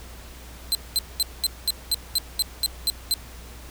sawtooth tone bursts, 4091 Hz, C8, 40 cents flat, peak -16 dBFS, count 11, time 0.72-3.139 s, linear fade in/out 0 ms, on 29 ms, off 210 ms, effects added 60 Hz sine -41 dBFS peak until 3.7 s + pink hiss -45 dBFS RMS until 3.7 s

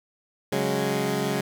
15% pulse chord, C# suspended fourth, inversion none, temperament equal, 138.59 / 185 / 207.7 Hz, C#3 / F#3 / G#3, 0 / 0 / 0 cents, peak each -22 dBFS, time 0.52-1.41 s, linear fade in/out 5 ms, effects none

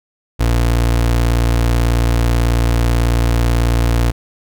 30% pulse tone, 58.27 Hz, A#1, in tune, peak -9 dBFS, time 0.39-4.12 s, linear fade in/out 20 ms, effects none

